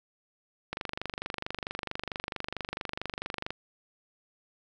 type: click train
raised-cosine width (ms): 0.3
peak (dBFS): -17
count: 69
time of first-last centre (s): 0.73-3.506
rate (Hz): 24.5
effects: none